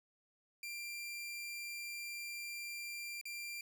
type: tone with dropouts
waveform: sawtooth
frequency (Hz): 2374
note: D7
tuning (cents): +18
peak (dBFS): -39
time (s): 0.63-3.61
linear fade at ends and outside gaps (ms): 2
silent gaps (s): 3.213-3.254
effects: none